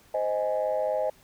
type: chord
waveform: sine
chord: Ab major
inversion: first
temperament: just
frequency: 519.1 / 623 / 830.6 Hz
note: C5 / Eb5 / Ab5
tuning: -14 / +2 / 0 cents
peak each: -28 / -26 / -32 dBFS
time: 0.14-1.1 s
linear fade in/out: 5 ms
effects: tanh soft clip ceiling -17 dBFS + pink hiss -58 dBFS RMS until 1.23 s